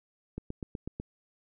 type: click train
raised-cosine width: 3 ms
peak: -23 dBFS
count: 6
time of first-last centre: 0.38-1 s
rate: 8.07 Hz
effects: none